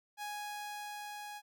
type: tone with level ramp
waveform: sawtooth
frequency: 830.6 Hz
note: G#5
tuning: in tune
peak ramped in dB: -35 to -40 dBFS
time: 0.17-1.42 s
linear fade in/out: 50 ms
effects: none